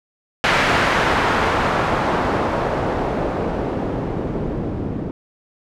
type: noise with low-pass filter sweep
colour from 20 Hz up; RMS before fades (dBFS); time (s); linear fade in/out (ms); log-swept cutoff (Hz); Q
white; -20; 0.44-5.11; 0; 2000 to 270; 0.9
effects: none